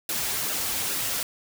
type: noise with flanger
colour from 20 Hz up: white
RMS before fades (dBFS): -28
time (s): 0.09-1.23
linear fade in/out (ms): 2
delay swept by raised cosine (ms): 0.92 to 6.62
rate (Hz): 2.4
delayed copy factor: -0.55
effects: none